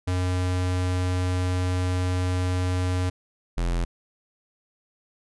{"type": "tone pair in turn", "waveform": "square", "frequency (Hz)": [91, 42.95], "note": ["F#2", "F1"], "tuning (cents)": [-28, -28], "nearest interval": "octave + minor second", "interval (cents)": 1300, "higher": "first", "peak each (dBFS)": -23, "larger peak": "neither", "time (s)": [[0.07, 3.1], [3.57, 3.85]], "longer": "first", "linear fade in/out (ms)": 10, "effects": ["resampled to 24000 Hz"]}